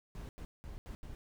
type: noise bursts at uneven times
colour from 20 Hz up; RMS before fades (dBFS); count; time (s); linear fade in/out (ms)
brown; -45; 5; 0.15-0.29 / 0.38-0.45 / 0.64-0.78 / 0.86-0.95 / 1.03-1.15; 0
effects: none